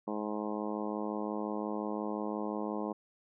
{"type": "harmonic tone", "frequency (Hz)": 105.7, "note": "G#2", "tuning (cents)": 31, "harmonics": [2, 3, 4, 5, 6, 7, 8, 9, 10], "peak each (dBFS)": [-38, -39, -41, -42, -45, -46, -45, -46, -46], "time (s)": [0.07, 2.93], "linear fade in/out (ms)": 10, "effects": []}